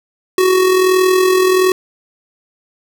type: tone with amplitude modulation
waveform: square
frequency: 371.9 Hz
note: F#4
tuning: 9 cents sharp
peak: -8 dBFS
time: 0.38-1.72 s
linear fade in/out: 2 ms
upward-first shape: sine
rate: 41.3 Hz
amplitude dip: 45%
effects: none